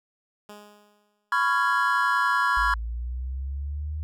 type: tone with exponential decay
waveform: 10% pulse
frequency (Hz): 207.7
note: G#3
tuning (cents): 0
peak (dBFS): -32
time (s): 0.49-1.37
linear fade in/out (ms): 2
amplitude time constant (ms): 190
type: chord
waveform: triangle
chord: C# dominant seventh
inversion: third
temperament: just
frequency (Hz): 997.9 / 1108.7 / 1385.9 / 1663.1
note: B5 / C#6 / E#6 / G#6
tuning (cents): +18 / 0 / -14 / +2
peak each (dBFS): -24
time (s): 1.32-2.74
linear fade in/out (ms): 2
type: linear sweep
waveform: sine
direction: up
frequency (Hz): 52 to 77.78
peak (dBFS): -28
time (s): 2.57-4.03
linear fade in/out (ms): 0
effects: none